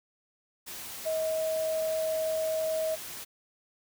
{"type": "tone in noise", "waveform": "sine", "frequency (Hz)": 636, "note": "D#5", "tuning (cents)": 38, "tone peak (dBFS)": -27, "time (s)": [1.05, 2.96], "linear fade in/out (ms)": 20, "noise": "white", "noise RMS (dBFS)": -41, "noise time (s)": [0.66, 3.25], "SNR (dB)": 11, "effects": []}